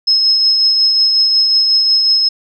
sine tone with tremolo, 5170 Hz, E8, 34 cents flat, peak -7 dBFS, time 0.07-2.29 s, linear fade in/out 10 ms, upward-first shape triangle, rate 5.5 Hz, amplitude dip 35%, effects none

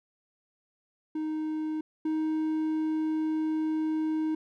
triangle tone pair in turn, 311.1 / 313.4 Hz, D#4 / D#4, 0 / +13 cents, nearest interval unison, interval 13 cents, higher second, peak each -27 / -24 dBFS, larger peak second, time 1.15-1.81 / 2.05-4.35 s, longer second, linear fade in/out 5 ms, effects none

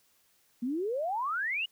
sine exponential sweep, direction up, 229.7 to 2965 Hz, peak -29 dBFS, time 0.62-1.66 s, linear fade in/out 10 ms, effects white hiss -68 dBFS RMS until 1.71 s

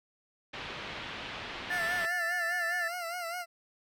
white low-pass noise, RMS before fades -41 dBFS, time 0.53-2.06 s, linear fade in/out 10 ms, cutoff 3400 Hz, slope 24 dB/octave
20% pulse tone with vibrato, 693 Hz, F5, 14 cents flat, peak -30 dBFS, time 1.69-3.46 s, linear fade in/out 50 ms, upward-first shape sine, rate 4.9 Hz, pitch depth 79 cents each way
sine tone, 1760 Hz, A6, in tune, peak -30 dBFS, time 1.7-2.88 s, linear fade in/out 5 ms
effects none

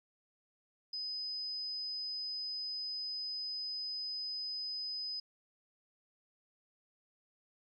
sine tone, 5020 Hz, D#8, 15 cents sharp, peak -37 dBFS, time 0.93-5.2 s, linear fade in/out 5 ms, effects 13-bit

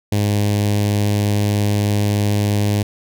sawtooth tone with notch filter, 103.2 Hz, G#2, 10 cents flat, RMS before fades -17 dBFS, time 0.12-2.83 s, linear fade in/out 5 ms, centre 1300 Hz, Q 0.92, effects none

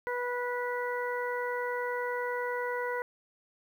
harmonic tone, 490 Hz, B4, 14 cents flat, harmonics 1 / 2 / 3 / 4, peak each -33 / -36 / -38 / -39 dBFS, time 0.07-3.02 s, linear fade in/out 0 ms, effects 10-bit

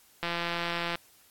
click train, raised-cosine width 0.3 ms, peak -15 dBFS, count 125, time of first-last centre 0.23-0.955 s, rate 171 Hz, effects white hiss -60 dBFS RMS until 1.3 s + AAC 64 kbps

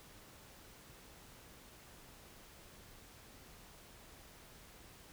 silence, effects pink hiss -58 dBFS RMS until 5.12 s

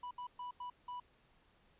triangle tone bursts at uneven times, 985 Hz, B5, 5 cents flat, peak -40 dBFS, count 5, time 0.03-0.11 / 0.18-0.27 / 0.39-0.51 / 0.6-0.7 / 0.88-1 s, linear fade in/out 5 ms, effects pink hiss -70 dBFS RMS until 1.79 s + resampled to 8000 Hz

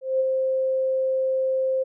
sine tone with ADSR envelope, 525 Hz, C5, 6 cents sharp, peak -17 dBFS, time 0.01-1.84 s, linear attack 190 ms, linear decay 24 ms, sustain -3 dB, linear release 18 ms, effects none

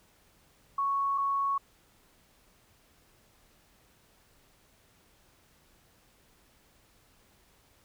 sine tone pair in turn, 1108.7 / 1108.7 Hz, C#6 / C#6, 0 / 0 cents, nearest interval unison, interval 0 cents, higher neither, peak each -26 dBFS, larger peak neither, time 0.78-1.18 / 1.18-1.58 s, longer neither, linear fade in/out 5 ms, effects pink hiss -64 dBFS RMS until 7.84 s

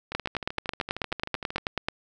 two click trains, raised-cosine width 0.3 ms, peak -10 / -18 dBFS, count 17 / 20, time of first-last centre 0.15-1.885 / 0.12-1.582 s, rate 9.22 / 13 Hz, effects none

